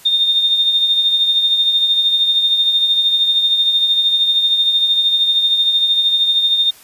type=tone with tremolo; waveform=sine; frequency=3647 Hz; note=A#7; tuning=39 cents flat; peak=-9 dBFS; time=0.05-6.71 s; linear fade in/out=10 ms; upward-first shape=triangle; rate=13 Hz; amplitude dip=55%; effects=white hiss -43 dBFS RMS until 6.83 s + resampled to 32000 Hz